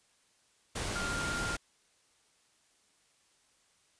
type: tone in noise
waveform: sine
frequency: 1401 Hz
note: F6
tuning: 5 cents sharp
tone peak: -35 dBFS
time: 0.95-1.56 s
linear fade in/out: 10 ms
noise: pink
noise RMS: -36 dBFS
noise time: 0.75-1.57 s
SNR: -2 dB
effects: white hiss -69 dBFS RMS until 3.99 s + resampled to 22050 Hz